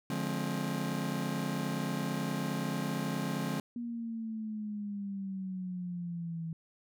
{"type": "chord", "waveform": "40% pulse", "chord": "D half-diminished seventh", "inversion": "none", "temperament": "just", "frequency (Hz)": [146.83, 176.2, 211.4, 264.3], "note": ["D3", "F3", "Ab3", "C4"], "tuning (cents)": [0, 16, 31, 18], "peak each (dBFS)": -37, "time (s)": [0.1, 3.6], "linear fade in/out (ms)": 2}
{"type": "exponential sweep", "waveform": "sine", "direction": "down", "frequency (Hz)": [239.5, 162.1], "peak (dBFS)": -35, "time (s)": [3.76, 6.53], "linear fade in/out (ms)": 2}
{"effects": []}